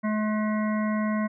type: harmonic tone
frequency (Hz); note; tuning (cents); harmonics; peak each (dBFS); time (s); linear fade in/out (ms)
213.8; A3; -49; 1 / 3 / 5 / 7 / 9 / 10; -24 / -33 / -34 / -40 / -38 / -45; 0.03-1.28; 20
effects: none